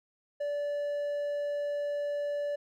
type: tone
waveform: triangle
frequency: 580 Hz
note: D5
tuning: 22 cents flat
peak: -28 dBFS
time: 0.4-2.56 s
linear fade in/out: 10 ms
effects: none